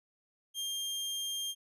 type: tone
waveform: sawtooth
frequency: 3200 Hz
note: G7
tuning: 35 cents sharp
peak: -31 dBFS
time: 0.54-1.55 s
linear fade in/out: 50 ms
effects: resampled to 32000 Hz